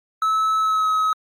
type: tone with pitch glide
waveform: triangle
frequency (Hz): 1300 to 1276.9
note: E6 to D#6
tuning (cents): -24 to +44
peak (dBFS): -15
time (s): 0.22-1.13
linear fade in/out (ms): 2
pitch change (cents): -32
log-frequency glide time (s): 0.6-0.88
effects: Opus 48 kbps